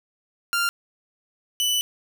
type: tone pair in turn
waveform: sawtooth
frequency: 1392 / 2980 Hz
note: F6 / F#7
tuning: -6 / +12 cents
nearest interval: octave + minor second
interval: 1318 cents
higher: second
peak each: -17 dBFS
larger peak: neither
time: 0.53-0.69 / 1.6-1.81 s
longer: second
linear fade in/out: 0 ms
effects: none